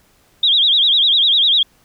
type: tone with vibrato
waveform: sine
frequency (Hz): 3520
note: A7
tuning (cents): 0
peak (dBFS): -10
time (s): 0.43-1.63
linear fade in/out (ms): 5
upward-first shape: sine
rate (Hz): 10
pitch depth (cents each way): 180
effects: pink hiss -55 dBFS RMS until 1.84 s